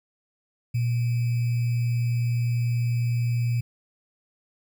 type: tone with sample-and-hold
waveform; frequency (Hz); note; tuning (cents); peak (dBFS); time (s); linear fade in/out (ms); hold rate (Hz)
sine; 119.4; A#2; +42; -21; 0.74-3.61; 10; 2450
effects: none